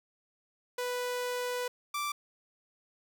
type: tone pair in turn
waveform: sawtooth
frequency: 493.9 / 1171.3 Hz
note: B4 / D6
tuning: 0 / -5 cents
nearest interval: octave + minor third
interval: 1495 cents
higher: second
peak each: -28 dBFS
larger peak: neither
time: 0.78-1.68 / 1.94-2.12 s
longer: first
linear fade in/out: 5 ms
effects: none

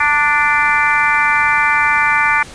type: harmonic tone with a mistuned harmonic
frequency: 293.7 Hz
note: D4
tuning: in tune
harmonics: 3 / 4 / 5 / 6 / 7 / 8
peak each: -18 / -18 / -18 / -18 / -18 / -18 dBFS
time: 0-2.43 s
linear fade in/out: 5 ms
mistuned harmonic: 3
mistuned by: +19 cents
effects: pink hiss -35 dBFS RMS until 2.54 s + resampled to 22050 Hz

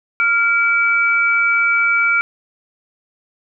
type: tone pair together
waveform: sine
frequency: 1394.6 / 2299 Hz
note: F6 / D7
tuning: -3 / -37 cents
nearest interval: major sixth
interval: 866 cents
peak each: -15 dBFS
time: 0.2-2.21 s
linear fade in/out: 0 ms
effects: none

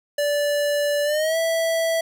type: tone with pitch glide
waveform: square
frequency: 582 to 657.1 Hz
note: D5 to E5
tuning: -16 to -6 cents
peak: -20 dBFS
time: 0.18-2.01 s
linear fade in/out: 5 ms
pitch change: +210 cents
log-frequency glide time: 1.04-1.37 s
effects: none

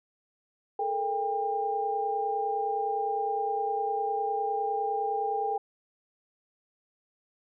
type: tone cluster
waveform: sine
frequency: 430 / 459.8 / 799 Hz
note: A4 / A#4 / G5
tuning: -40 / -24 / +33 cents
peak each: -33 / -36 / -28 dBFS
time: 0.79-5.58 s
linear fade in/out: 5 ms
effects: none

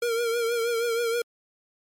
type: tone with vibrato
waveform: square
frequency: 466.2 Hz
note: A#4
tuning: in tune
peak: -24 dBFS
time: 0.02-1.22 s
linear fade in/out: 5 ms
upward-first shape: triangle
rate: 6.3 Hz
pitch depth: 60 cents each way
effects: MP3 64 kbps

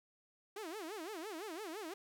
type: tone with vibrato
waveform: sawtooth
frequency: 371.7 Hz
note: F#4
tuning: 8 cents sharp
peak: -39 dBFS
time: 0.56-1.94 s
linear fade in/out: 5 ms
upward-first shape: sine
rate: 5.9 Hz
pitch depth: 300 cents each way
effects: 13-bit

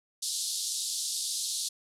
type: band-pass noise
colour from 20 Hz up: pink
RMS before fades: -33 dBFS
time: 0.22-1.69 s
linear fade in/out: 10 ms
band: 3700 to 11000 Hz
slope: 48 dB/octave
effects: none

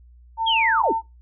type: tone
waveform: sine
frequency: 901 Hz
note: A5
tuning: 41 cents sharp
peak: -19 dBFS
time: 0.37-1.02 s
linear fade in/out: 50 ms
type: linear sweep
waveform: sine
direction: down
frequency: 3382 to 207.7 Hz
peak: -18 dBFS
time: 0.46-0.93 s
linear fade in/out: 20 ms
effects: noise-tail reverb RT60 0.2 s tail -18 dB re dry + added 60 Hz sine -46 dBFS peak until 1.21 s

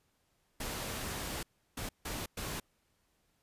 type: noise bursts at uneven times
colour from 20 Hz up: pink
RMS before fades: -39 dBFS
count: 4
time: 0.6-1.43 / 1.77-1.89 / 2.05-2.26 / 2.37-2.6 s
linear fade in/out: 5 ms
effects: pink hiss -75 dBFS RMS until 3.42 s + resampled to 32000 Hz

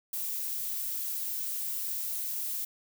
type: noise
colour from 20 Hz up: violet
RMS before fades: -34 dBFS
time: 0.13-2.65 s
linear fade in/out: 5 ms
effects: none

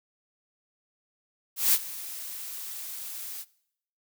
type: noise with ADSR envelope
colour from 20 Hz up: blue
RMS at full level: -20 dBFS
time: 1.56-3.45 s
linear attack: 170 ms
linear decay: 51 ms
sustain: -18 dB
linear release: 42 ms
effects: noise-tail reverb RT60 0.7 s tail -21 dB re dry

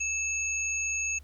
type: tone pair together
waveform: sine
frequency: 2624 / 6583 Hz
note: E7 / G#8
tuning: -9 / -16 cents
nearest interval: octave + major third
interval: 1593 cents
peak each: -30 / -31 dBFS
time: 0-1.19 s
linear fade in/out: 10 ms
effects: added 70 Hz sine -47 dBFS peak until 1.23 s + pink hiss -63 dBFS RMS until 1.23 s

